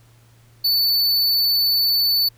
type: tone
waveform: square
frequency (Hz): 4491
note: C#8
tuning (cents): +22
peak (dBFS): -16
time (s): 0.64-2.29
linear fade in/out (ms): 10
effects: added 116 Hz sine -50 dBFS peak until 2.37 s + pink hiss -57 dBFS RMS until 2.37 s